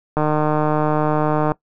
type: click train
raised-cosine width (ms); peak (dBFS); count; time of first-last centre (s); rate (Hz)
1; -5; 206; 0.17-1.519; 152
effects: noise-tail reverb RT60 0.1 s tail -20 dB re dry